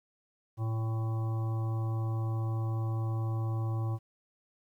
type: harmonic tone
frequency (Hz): 111.9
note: A2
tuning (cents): +30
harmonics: 1 / 3 / 5 / 7 / 9 / 10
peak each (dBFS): -29 / -43 / -49 / -47 / -50 / -50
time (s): 0.57-3.99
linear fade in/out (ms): 50
effects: 11-bit